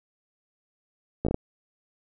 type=slowing click train; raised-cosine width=2 ms; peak=-13 dBFS; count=5; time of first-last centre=1.25-1.344 s; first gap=15 ms; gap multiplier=1.31; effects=none